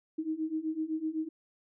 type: beating tone pair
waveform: sine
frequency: 311.1 / 319 Hz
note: D#4 / D#4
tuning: 0 / +43 cents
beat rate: 7.9 Hz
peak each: -35 / -33 dBFS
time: 0.18-1.29 s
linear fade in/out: 10 ms
effects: none